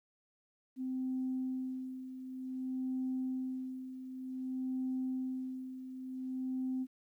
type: tone with tremolo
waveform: sine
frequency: 258.7 Hz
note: C4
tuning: 19 cents flat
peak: -32 dBFS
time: 0.76-6.87 s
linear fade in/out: 50 ms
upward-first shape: sine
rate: 0.54 Hz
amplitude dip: 70%
effects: tanh soft clip ceiling -28 dBFS + 12-bit